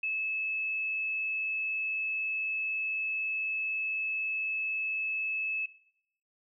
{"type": "tone", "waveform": "sine", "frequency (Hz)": 2602, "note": "E7", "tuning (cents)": -23, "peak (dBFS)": -29, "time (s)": [0.03, 5.66], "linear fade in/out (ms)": 5, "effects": ["noise-tail reverb RT60 0.7 s tail -17 dB re dry"]}